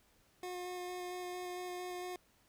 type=tone with vibrato; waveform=25% pulse; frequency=360 Hz; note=F#4; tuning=47 cents flat; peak=-37 dBFS; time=0.43-2.16 s; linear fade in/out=2 ms; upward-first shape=square; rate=4.4 Hz; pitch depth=9 cents each way; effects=pink hiss -70 dBFS RMS until 2.48 s